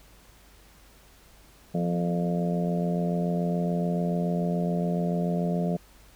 harmonic tone with a mistuned harmonic, 87 Hz, F2, 6 cents flat, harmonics 2 / 3 / 4 / 5 / 6 / 7 / 8, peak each -25 / -37 / -39 / -34 / -41 / -34 / -37 dBFS, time 1.74-5.77 s, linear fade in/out 10 ms, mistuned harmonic 3, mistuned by -44 cents, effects added 50 Hz sine -56 dBFS peak until 6.15 s + pink hiss -56 dBFS RMS until 6.15 s

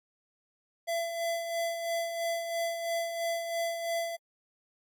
square tone with tremolo, 673 Hz, E5, 36 cents sharp, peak -29 dBFS, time 0.87-4.17 s, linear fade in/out 20 ms, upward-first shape sine, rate 3 Hz, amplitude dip 50%, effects AAC 64 kbps

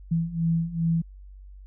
sine beating tone pair, 164.3 / 166.8 Hz, E3 / E3, -5 / +21 cents, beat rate 2.5 Hz, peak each -27 / -24 dBFS, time 0.11-1.02 s, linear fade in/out 10 ms, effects added 48 Hz sine -42 dBFS peak until 1.66 s

